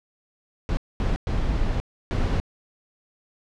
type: noise bursts at uneven times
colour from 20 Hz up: brown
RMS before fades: -23 dBFS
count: 4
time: 0.69-0.77 / 1-1.16 / 1.27-1.8 / 2.11-2.4 s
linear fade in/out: 0 ms
effects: low-pass 5000 Hz 12 dB/octave